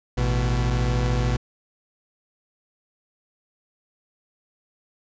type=tone pair together; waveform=40% pulse; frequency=55 / 123.47 Hz; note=A1 / B2; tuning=0 / 0 cents; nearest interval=octave + major second; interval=1400 cents; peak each=-22 dBFS; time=0.17-1.37 s; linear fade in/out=10 ms; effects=resampled to 16000 Hz